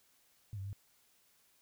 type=exponential two-way sweep; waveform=sine; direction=down then up; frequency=112.6 to 95.6 to 101.9 Hz; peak=-39 dBFS; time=0.53-0.73 s; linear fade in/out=0 ms; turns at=0.59 s; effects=white hiss -70 dBFS RMS until 1.61 s